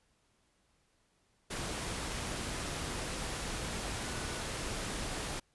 sine tone in noise, 1480 Hz, F#6, in tune, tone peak -49 dBFS, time 4.05-4.42 s, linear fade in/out 10 ms, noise pink, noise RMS -38 dBFS, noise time 1.5-5.4 s, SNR -14 dB, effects pink hiss -73 dBFS RMS until 5.54 s + resampled to 24000 Hz

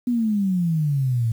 sine exponential sweep, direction down, 248.9 to 110.8 Hz, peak -18 dBFS, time 0.07-1.32 s, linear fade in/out 5 ms, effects 8-bit

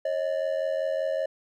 triangle ring-modulated tone, 587.3 Hz, D5, in tune, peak -20 dBFS, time 0.05-1.26 s, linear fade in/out 5 ms, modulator 42.6 Hz, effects none

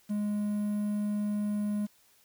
triangle tone with quantisation, 207.7 Hz, G#3, in tune, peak -26 dBFS, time 0.09-1.87 s, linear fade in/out 20 ms, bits 9, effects white hiss -64 dBFS RMS until 2.24 s

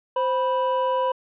triangle tone pair together, 521.3 / 984 Hz, C5 / B5, -6 / -7 cents, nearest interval major seventh, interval 1099 cents, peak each -21 dBFS, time 0.16-1.12 s, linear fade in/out 5 ms, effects resampled to 8000 Hz

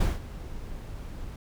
brown noise with ADSR envelope, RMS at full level -21 dBFS, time 0-1.36 s, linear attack 8 ms, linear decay 180 ms, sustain -17 dB, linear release 3 ms, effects none

